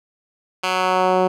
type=tone with band-pass filter sweep; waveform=10% pulse; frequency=185 Hz; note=F#3; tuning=in tune; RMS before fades=-18 dBFS; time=0.63-1.28 s; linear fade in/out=10 ms; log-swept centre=2500 to 430 Hz; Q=0.79; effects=none